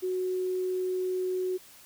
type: tone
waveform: sine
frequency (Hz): 368.9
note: F#4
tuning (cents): -5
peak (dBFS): -27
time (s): 0.02-1.58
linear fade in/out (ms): 20
effects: white hiss -53 dBFS RMS until 1.85 s